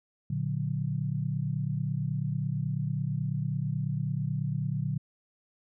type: chord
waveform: sine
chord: Bb augmented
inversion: none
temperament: just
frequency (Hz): 116.54 / 145.68 / 182.1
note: Bb2 / D3 / F#3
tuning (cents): 0 / -14 / -27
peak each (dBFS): -33 / -30 / -35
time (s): 0.3-4.98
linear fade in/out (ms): 5
effects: none